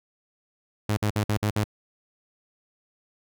sawtooth tone bursts, 105.2 Hz, G#2, 23 cents sharp, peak -18 dBFS, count 6, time 0.89-1.641 s, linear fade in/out 5 ms, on 81 ms, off 53 ms, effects none

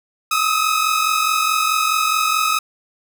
sawtooth tone pair together, 1249 / 1293.7 Hz, D#6 / E6, +6 / -33 cents, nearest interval minor second, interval 61 cents, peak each -15 dBFS, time 0.31-2.59 s, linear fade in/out 5 ms, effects none

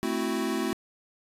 square chord, F# half-diminished seventh, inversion first, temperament equal, 220 / 261.6 / 329.6 / 370 Hz, A3 / C4 / E4 / F#4, 0 / 0 / 0 / 0 cents, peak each -33 dBFS, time 0.03-0.73 s, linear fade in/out 0 ms, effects resampled to 32000 Hz + 10-bit

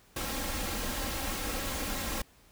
pink noise with comb filter, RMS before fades -34 dBFS, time 0.16-2.22 s, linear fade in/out 5 ms, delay 3.7 ms, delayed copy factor +0.6, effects pink hiss -61 dBFS RMS until 2.51 s

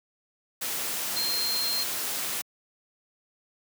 sine tone in noise, 4186 Hz, C8, in tune, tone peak -27 dBFS, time 1.16-1.84 s, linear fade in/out 10 ms, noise white, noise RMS -31 dBFS, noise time 0.61-2.42 s, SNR +1 dB, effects high-pass 150 Hz 12 dB/octave

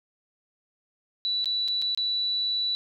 sine tone with dropouts, 3951 Hz, B7, in tune, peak -24 dBFS, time 1.25-2.75 s, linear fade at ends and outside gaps 0 ms, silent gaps 1.444-1.457 / 1.679-1.684 / 1.817-1.822 / 1.948-1.975 s, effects none

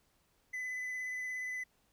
triangle tone with vibrato, 2009 Hz, B6, 29 cents sharp, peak -35 dBFS, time 0.53-1.64 s, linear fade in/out 10 ms, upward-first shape sine, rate 17 Hz, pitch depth 11 cents each way, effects pink hiss -73 dBFS RMS until 1.92 s

